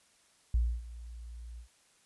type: tone with ADSR envelope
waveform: sine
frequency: 58.5 Hz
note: A#1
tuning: 7 cents sharp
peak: -23 dBFS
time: 0.54-1.68 s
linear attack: 4 ms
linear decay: 270 ms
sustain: -19 dB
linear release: 97 ms
effects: white hiss -66 dBFS RMS until 2.05 s + resampled to 24000 Hz